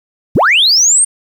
sine linear sweep, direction up, 31.63 to 8900 Hz, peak -5 dBFS, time 0.35-1.05 s, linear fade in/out 10 ms, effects tanh soft clip ceiling -3 dBFS + 7-bit

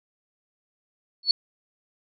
sine tone with exponential growth, 4416 Hz, C#8, 7 cents flat, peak -11 dBFS, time 1.23-1.31 s, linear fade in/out 2 ms, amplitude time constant 17 ms, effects none

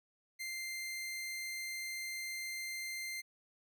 sawtooth tone, 2091 Hz, C7, 2 cents flat, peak -36 dBFS, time 0.39-3.22 s, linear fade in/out 20 ms, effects none

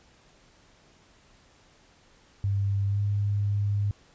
sine tone with pitch glide, 99.4 to 101.84 Hz, G2 to G#2, +25 to -33 cents, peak -23 dBFS, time 2.44-3.91 s, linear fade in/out 0 ms, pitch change +42 cents, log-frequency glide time 2.86-3 s, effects pink hiss -59 dBFS RMS until 4.14 s + resampled to 16000 Hz

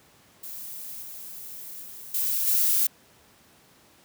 violet noise with level steps, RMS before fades -38 / -40 / -42 / -26 / -22 dBFS, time 0.43-2.87 s, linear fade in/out 5 ms, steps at 1.02 / 1.83 / 2.14 / 2.47 s, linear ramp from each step 5 ms, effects pink hiss -57 dBFS RMS until 4.04 s + high-pass 100 Hz 12 dB/octave

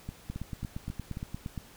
two click trains, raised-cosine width 5 ms, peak -23 / -24 dBFS, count 12 / 5, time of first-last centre 0.3-1.578 / 0.09-1.171 s, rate 8.61 / 3.7 Hz, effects pink hiss -54 dBFS RMS until 1.76 s

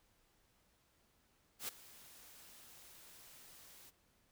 white noise with ADSR envelope, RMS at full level -40 dBFS, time 1.59-3.91 s, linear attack 95 ms, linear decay 9 ms, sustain -19 dB, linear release 24 ms, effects pink hiss -74 dBFS RMS until 4.31 s

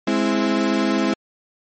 35% pulse chord, Ab augmented, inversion none, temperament equal, 207.7 / 261.6 / 329.6 Hz, Ab3 / C4 / E4, 0 / 0 / 0 cents, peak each -20 dBFS, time 0.07-1.14 s, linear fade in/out 5 ms, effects low-pass 6000 Hz 12 dB/octave + MP3 32 kbps

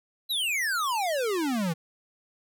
square exponential sweep, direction down, 4077 to 155.56 Hz, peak -26 dBFS, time 0.29-1.74 s, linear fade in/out 20 ms, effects none

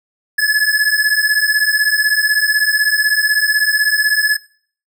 square beating tone pair, 1703 / 1719 Hz, G#6 / A6, +43 / -41 cents, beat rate 16 Hz, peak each -15 dBFS, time 0.38-4.37 s, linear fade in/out 10 ms, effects noise-tail reverb RT60 0.5 s tail -20 dB re dry

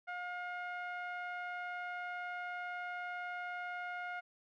sawtooth tone with low-pass filter, 714 Hz, F5, 38 cents sharp, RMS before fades -42 dBFS, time 0.07-4.21 s, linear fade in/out 20 ms, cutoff 1800 Hz, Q 4.2, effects none

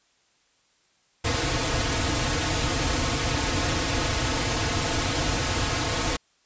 pink noise with comb filter, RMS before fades -25 dBFS, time 1.24-6.17 s, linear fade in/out 10 ms, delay 5.1 ms, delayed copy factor -0.85, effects white hiss -65 dBFS RMS until 6.45 s + resampled to 16000 Hz

